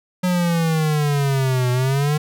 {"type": "exponential two-way sweep", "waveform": "square", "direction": "down then up", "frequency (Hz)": [183.2, 123.47, 152.9], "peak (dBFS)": -17, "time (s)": [0.23, 2.18], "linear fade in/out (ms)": 10, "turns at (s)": 1.71, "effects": []}